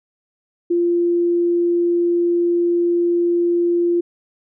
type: tone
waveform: sine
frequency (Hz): 345.9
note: F4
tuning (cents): -17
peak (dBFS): -14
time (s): 0.7-4.01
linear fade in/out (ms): 10
effects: none